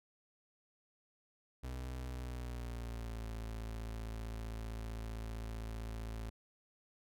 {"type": "tone with pitch glide", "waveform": "35% pulse", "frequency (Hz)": [63, 55.48], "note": ["B1", "A1"], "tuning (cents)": [35, 15], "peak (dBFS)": -39, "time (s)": [1.63, 6.3], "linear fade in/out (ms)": 10, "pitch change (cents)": -220, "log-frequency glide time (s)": [2.08, 3.27], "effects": []}